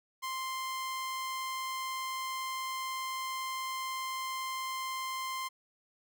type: tone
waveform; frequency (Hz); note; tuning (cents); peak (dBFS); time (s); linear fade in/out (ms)
sawtooth; 1047; C6; +1; -31; 0.22-5.49; 20
effects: none